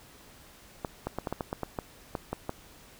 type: clicks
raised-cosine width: 1 ms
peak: -17 dBFS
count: 12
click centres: 0.848 / 1.07 / 1.186 / 1.272 / 1.326 / 1.408 / 1.529 / 1.633 / 1.788 / 2.152 / 2.33 / 2.494 s
effects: pink hiss -54 dBFS RMS until 2.99 s